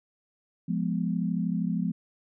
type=chord; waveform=sine; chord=F diminished; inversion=none; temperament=equal; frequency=174.61 / 207.7 / 246.9 Hz; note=F3 / Ab3 / Cb4; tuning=0 / 0 / 0 cents; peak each=-28 / -30 / -32 dBFS; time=0.68-1.92 s; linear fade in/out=10 ms; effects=none